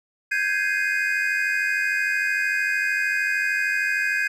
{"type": "chord", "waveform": "triangle", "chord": "Ab major seventh", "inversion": "third", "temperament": "equal", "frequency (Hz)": [1568, 1661.2, 2093, 2489], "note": ["G6", "Ab6", "C7", "Eb7"], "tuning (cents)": [0, 0, 0, 0], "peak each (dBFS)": [-24, -23, -29, -25], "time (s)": [0.31, 4.28], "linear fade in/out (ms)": 10, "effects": []}